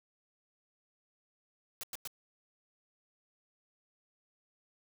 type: noise bursts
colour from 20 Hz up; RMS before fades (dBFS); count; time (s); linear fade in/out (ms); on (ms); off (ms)
white; -41; 3; 1.81-2.075; 0; 23; 98
effects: none